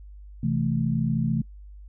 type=chord; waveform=sine; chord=A minor; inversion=first; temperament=equal; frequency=130.81 / 164.81 / 220 Hz; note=C3 / E3 / A3; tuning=0 / 0 / 0 cents; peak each=-26 dBFS; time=0.43-1.42 s; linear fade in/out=5 ms; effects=noise-tail reverb RT60 0.1 s tail -26 dB re dry + added 50 Hz sine -41 dBFS peak until 1.88 s